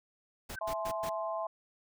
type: noise bursts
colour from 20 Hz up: pink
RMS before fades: -42 dBFS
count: 4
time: 0.49-1.096 s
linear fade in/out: 10 ms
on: 69 ms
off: 110 ms
type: tone with exponential growth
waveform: sine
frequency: 1541 Hz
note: G6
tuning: 30 cents flat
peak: -35 dBFS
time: 0.5-0.59 s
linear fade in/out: 5 ms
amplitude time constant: 19 ms
type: chord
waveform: sine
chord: E augmented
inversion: none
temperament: equal with one note detuned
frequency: 659.3 / 851 / 1046.5 Hz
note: E5 / G#5 / B#5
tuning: 0 / +42 / 0 cents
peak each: -35 / -40 / -38 dBFS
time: 0.61-1.47 s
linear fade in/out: 5 ms
effects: none